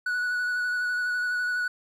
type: tone with vibrato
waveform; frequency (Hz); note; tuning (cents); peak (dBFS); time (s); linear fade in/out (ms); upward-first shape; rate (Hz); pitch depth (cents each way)
triangle; 1473; F#6; -8; -23; 0.06-1.68; 5; square; 12; 13
effects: none

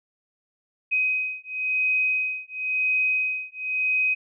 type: beating tone pair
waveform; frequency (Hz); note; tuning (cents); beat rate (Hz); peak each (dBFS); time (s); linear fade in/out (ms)
sine; 2518 / 2518.96; D#7 / D#7; +20 / +21; 0.96; -25; 0.91-4.15; 20
effects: none

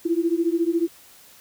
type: beating tone pair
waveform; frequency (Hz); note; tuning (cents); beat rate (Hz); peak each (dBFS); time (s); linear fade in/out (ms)
sine; 329.6 / 343.6; E4 / F4; 0 / -28; 14; -22; 0.05-0.88; 10
effects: white hiss -50 dBFS RMS until 1.4 s

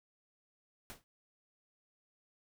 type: noise with exponential decay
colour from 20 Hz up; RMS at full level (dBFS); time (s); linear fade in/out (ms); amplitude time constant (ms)
pink; -43; 0.9-1.04; 0; 30
effects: none

